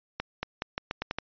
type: accelerating click train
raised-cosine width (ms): 0.3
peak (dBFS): -14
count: 8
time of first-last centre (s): 0.2-1.186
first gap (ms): 230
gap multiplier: 0.83
effects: resampled to 11025 Hz